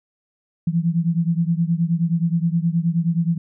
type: beating tone pair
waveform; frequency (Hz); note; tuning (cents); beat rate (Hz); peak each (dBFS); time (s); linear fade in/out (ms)
sine; 164.81 / 174.31; E3 / F3; 0 / -3; 9.5; -19 / -21; 0.67-3.38; 5
effects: none